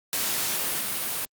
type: noise with level steps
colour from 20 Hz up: white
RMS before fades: -27 / -29 dBFS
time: 0.13-1.25 s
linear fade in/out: 0 ms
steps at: 0.79 s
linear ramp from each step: 20 ms
effects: high-pass 100 Hz 12 dB/octave + Opus 48 kbps